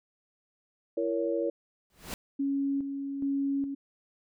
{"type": "chord", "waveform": "sine", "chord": "A# diminished", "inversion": "second", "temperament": "just", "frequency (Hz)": [335.6, 466.2, 559.4], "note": ["E4", "A#4", "C#5"], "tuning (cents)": [31, 0, 16], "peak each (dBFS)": -31, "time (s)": [0.97, 1.5], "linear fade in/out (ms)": 5}
{"type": "noise with exponential growth", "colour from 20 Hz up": "pink", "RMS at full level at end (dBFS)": -33, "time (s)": [1.9, 2.14], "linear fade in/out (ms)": 1, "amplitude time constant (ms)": 51}
{"type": "tone with tremolo", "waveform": "sine", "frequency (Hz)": 277.2, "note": "C#4", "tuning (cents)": 0, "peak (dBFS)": -26, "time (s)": [2.39, 3.75], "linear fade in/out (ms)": 10, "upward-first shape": "square", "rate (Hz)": 1.2, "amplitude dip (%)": 50}
{"effects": []}